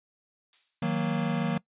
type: noise with exponential decay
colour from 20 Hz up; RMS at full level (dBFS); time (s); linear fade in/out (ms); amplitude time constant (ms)
violet; -42; 0.53-0.93; 1; 86
type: chord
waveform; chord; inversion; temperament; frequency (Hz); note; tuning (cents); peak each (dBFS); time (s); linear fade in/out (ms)
square; D# minor; none; equal with one note detuned; 158.19 / 185 / 233.1; D#3 / F#3 / A#3; +29 / 0 / 0; -31; 0.82-1.58; 5
effects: noise-tail reverb RT60 0.1 s tail -21 dB re dry + resampled to 8000 Hz